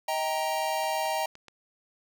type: chord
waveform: square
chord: Eb major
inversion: none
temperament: equal with one note detuned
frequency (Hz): 632.4 / 784 / 932.3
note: Eb5 / G5 / Bb5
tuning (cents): +28 / 0 / 0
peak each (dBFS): -32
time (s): 0.08-1.26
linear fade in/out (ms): 5
type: clicks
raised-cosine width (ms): 0.2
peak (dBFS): -30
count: 4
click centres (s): 0.838 / 1.056 / 1.354 / 1.483
effects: none